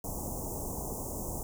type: band-stop noise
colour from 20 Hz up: pink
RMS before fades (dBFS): -37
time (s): 0.04-1.43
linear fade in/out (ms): 2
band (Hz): 970 to 6300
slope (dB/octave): 48
effects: none